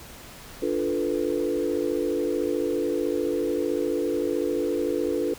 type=chord; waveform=sine; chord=B half-diminished seventh; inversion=first; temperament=equal; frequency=293.7 / 349.2 / 440 / 493.9 Hz; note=D4 / F4 / A4 / B4; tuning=0 / 0 / 0 / 0 cents; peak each=-29 / -28 / -28 / -29 dBFS; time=0.62-5.34 s; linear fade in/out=5 ms; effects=pink hiss -44 dBFS RMS until 5.38 s